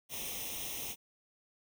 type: noise with comb filter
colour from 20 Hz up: white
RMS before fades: -40 dBFS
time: 0.09-0.96 s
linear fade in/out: 50 ms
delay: 0.33 ms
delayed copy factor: +0.8
effects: none